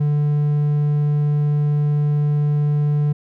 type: tone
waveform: triangle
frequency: 147.4 Hz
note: D3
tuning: 7 cents sharp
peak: -13 dBFS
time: 0-3.13 s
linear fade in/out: 10 ms
effects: none